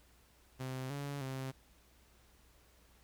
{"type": "tone with pitch steps", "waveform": "sawtooth", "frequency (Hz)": [130.1, 141.9, 132.5], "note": ["C3", "C#3", "C3"], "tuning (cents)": [-9, 41, 22], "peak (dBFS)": -35, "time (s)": [0.59, 1.52], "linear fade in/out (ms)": 20, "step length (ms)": 310, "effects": ["added 60 Hz sine -67 dBFS peak until 3.03 s", "pink hiss -67 dBFS RMS until 3.03 s"]}